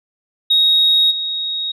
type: tone with level steps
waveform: sine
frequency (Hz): 3766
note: A#7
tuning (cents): +17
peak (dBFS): -9 / -19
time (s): 0.5-1.72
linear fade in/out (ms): 10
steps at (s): 1.1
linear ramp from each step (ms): 20
effects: tanh soft clip ceiling -5 dBFS